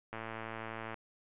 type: click train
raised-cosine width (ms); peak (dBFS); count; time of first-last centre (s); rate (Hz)
0.5; -26; 92; 0.13-0.943; 112
effects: resampled to 8000 Hz